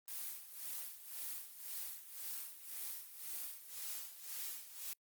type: noise with tremolo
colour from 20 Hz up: blue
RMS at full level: -43 dBFS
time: 0.08-4.93 s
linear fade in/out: 0 ms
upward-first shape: sine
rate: 1.9 Hz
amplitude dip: 75%
effects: noise-tail reverb RT60 0.1 s tail -26 dB re dry + Opus 32 kbps